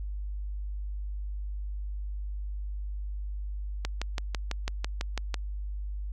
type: click train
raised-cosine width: 0.2 ms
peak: -14 dBFS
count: 10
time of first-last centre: 3.85-5.343 s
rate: 6.03 Hz
effects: added 50 Hz sine -32 dBFS peak until 6.12 s